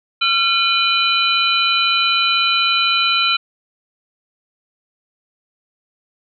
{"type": "tone cluster", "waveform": "sine", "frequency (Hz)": [1366, 2443, 3026, 3982], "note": ["F6", "D#7", "F#7", "B7"], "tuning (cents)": [-39, -32, 38, 14], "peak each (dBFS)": -19, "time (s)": [0.21, 3.37], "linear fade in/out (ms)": 10, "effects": []}